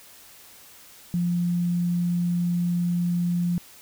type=tone; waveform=sine; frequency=174.61 Hz; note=F3; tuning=in tune; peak=-21 dBFS; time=1.14-3.58 s; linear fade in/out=0 ms; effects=white hiss -49 dBFS RMS until 3.81 s